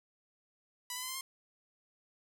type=tone with pitch steps; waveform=5% pulse; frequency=987.8 / 1005.6 / 1023.8 / 1042.3 / 1061.1 Hz; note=B5 / B5 / C6 / C6 / C6; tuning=0 / +31 / -38 / -7 / +24 cents; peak=-26 dBFS; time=0.9-1.21 s; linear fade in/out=2 ms; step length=62 ms; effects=none